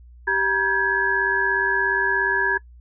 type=tone cluster; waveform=sine; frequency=388.4 / 956 / 1591 / 1688 Hz; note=G4 / A#5 / G6 / G#6; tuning=-16 / +43 / +25 / +28 cents; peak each=-28 / -25 / -25 / -20 dBFS; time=0.27-2.58 s; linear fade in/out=10 ms; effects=noise-tail reverb RT60 0.1 s tail -23 dB re dry + added 60 Hz sine -43 dBFS peak until 2.8 s